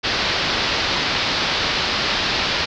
white low-pass noise, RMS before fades -21 dBFS, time 0.03-2.66 s, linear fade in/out 20 ms, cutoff 5000 Hz, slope 48 dB/octave, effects none

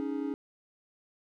triangle chord, C# suspended second, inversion none, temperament equal with one note detuned, 279.6 / 311.1 / 415.3 Hz, C#4 / D#4 / G#4, +15 / 0 / 0 cents, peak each -31 / -34 / -37 dBFS, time 0-0.34 s, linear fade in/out 0 ms, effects none

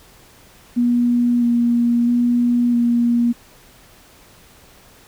sine tone with vibrato, 239.4 Hz, A#3, 46 cents sharp, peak -13 dBFS, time 0.76-3.33 s, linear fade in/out 20 ms, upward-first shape square, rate 0.76 Hz, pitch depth 13 cents each way, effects pink hiss -48 dBFS RMS until 5.07 s

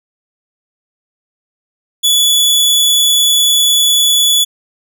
sawtooth tone, 3426 Hz, A7, 47 cents flat, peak -5 dBFS, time 2.03-4.45 s, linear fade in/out 20 ms, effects none

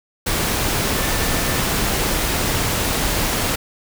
sine tone in noise, 1774 Hz, A6, 14 cents sharp, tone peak -31 dBFS, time 0.96-1.6 s, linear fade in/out 10 ms, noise pink, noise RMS -20 dBFS, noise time 0.26-3.56 s, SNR -14 dB, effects none

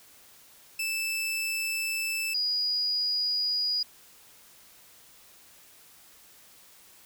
sawtooth / sine tone pair in turn, 2637 / 4902 Hz, E7 / D#8, 0 / -27 cents, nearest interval major seventh, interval 1073 cents, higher second, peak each -25 / -25 dBFS, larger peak neither, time 0.79-2.34 / 2.34-3.83 s, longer first, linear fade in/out 5 ms, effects white hiss -55 dBFS RMS until 7.05 s

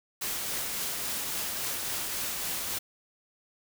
white noise with tremolo, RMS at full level -32 dBFS, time 0.21-2.79 s, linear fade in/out 10 ms, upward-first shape triangle, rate 3.6 Hz, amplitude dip 25%, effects none

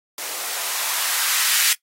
violet noise with band-pass filter sweep, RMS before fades -23 dBFS, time 0.18-1.73 s, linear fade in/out 2 ms, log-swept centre 430 to 1900 Hz, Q 1.1, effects noise-tail reverb RT60 0.1 s tail -18 dB re dry + AAC 48 kbps

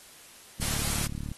click train, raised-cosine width 5 ms, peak -23 dBFS, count 27, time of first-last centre 0.6-1.316 s, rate 36.3 Hz
white high-pass noise, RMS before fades -31 dBFS, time 0.61-1.07 s, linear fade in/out 10 ms, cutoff 120 Hz, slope 24 dB/octave
effects white hiss -51 dBFS RMS until 1.37 s + AAC 32 kbps

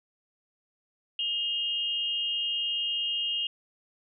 sine tone pair together, 2846 / 3197 Hz, F7 / G7, +32 / +33 cents, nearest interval major second, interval 201 cents, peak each -28 / -33 dBFS, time 1.19-3.47 s, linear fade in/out 2 ms, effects none

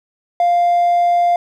triangle tone, 698.5 Hz, F5, in tune, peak -8 dBFS, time 0.4-1.36 s, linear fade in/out 2 ms, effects tanh soft clip ceiling -6 dBFS

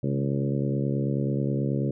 harmonic tone with a mistuned harmonic, 69.3 Hz, C#2, in tune, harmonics 2 / 3 / 4 / 5 / 6 / 7 / 8, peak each -26 / -30 / -32 / -34 / -36 / -37 / -38 dBFS, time 0.03-1.91 s, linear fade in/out 5 ms, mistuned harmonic 2, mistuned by -45 cents, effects none

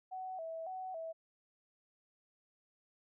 sine tone with vibrato, 698.5 Hz, F5, in tune, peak -40 dBFS, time 0.11-1.13 s, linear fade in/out 20 ms, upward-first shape square, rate 1.8 Hz, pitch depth 120 cents each way, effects none

